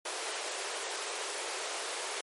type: high-pass noise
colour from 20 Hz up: pink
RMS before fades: -37 dBFS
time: 0.05-2.21 s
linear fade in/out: 5 ms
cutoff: 380 Hz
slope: 48 dB/octave
effects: MP3 48 kbps